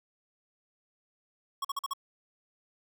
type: tone bursts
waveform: square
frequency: 1103 Hz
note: C#6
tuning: 9 cents flat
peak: -31 dBFS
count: 5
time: 1.62-1.935 s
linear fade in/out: 5 ms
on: 27 ms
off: 45 ms
effects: none